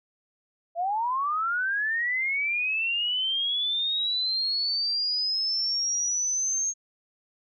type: linear sweep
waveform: sine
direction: up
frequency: 659.3 to 6480 Hz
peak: -24 dBFS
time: 0.75-6.74 s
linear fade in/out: 50 ms
effects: none